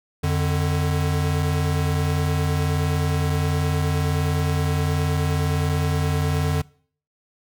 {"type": "tone pair together", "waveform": "square", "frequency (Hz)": [87.31, 148.72], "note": ["F2", "D3"], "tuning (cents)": [0, 22], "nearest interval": "major sixth", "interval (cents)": 922, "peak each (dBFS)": -23, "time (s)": [0.23, 6.62], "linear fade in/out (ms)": 10, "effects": ["noise-tail reverb RT60 0.5 s tail -22 dB re dry"]}